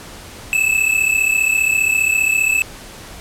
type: tone pair together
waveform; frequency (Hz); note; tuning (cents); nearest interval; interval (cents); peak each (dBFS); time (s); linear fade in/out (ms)
square; 2598 / 2633; E7 / E7; -26 / -3; unison; 23; -17; 0.53-2.62; 0
effects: pink hiss -36 dBFS RMS until 3.2 s + low-pass 12000 Hz 12 dB/octave